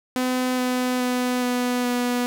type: tone with pitch steps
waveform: sawtooth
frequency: 253.7 / 251.5 / 249.3 / 247.2 / 245.1 Hz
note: B3 / B3 / B3 / B3 / B3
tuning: +47 / +32 / +16 / +2 / -13 cents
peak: -17 dBFS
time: 0.16-2.26 s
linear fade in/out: 0 ms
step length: 420 ms
effects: none